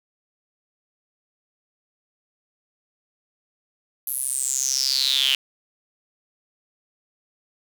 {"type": "tone with high-pass filter sweep", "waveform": "sawtooth", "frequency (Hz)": 133.5, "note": "C3", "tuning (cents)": 35, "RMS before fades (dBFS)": -23, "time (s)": [4.07, 5.35], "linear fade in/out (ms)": 2, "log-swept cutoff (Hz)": [12000, 2900], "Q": 8.9, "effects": []}